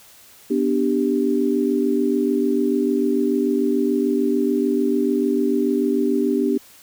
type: chord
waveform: sine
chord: G major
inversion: first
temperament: equal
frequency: 246.9 / 293.7 / 392 Hz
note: B3 / D4 / G4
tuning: 0 / 0 / 0 cents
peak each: -21 dBFS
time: 0.5-6.58 s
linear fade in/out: 10 ms
effects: white hiss -48 dBFS RMS until 6.82 s